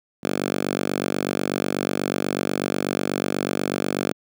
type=tone with high-pass filter; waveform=5% pulse; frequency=48.16 Hz; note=G1; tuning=30 cents flat; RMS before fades=-25 dBFS; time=0.23-4.13 s; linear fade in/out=10 ms; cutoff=210 Hz; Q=1.2; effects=none